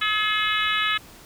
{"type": "harmonic tone", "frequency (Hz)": 425.8, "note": "G#4", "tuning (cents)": 43, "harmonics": [3, 4, 5, 6, 7, 8, 9], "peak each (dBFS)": [-26, -27, -28, -29, -29, -30, -31], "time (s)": [0.01, 0.98], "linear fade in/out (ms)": 10, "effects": ["pink hiss -47 dBFS RMS until 1.25 s"]}